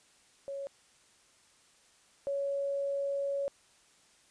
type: tone pair in turn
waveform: sine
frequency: 554.4 / 558.6 Hz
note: C#5 / C#5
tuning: 0 / +13 cents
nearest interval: unison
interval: 13 cents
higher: second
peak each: -36 / -30 dBFS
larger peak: second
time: 0.48-0.67 / 2.27-3.48 s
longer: second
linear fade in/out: 0 ms
effects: white hiss -64 dBFS RMS until 4.3 s + resampled to 22050 Hz